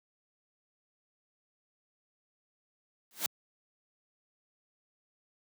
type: noise with exponential growth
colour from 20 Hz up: white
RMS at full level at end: -27 dBFS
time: 3.11-3.26 s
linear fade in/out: 0 ms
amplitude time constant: 31 ms
effects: high-pass 150 Hz 12 dB/octave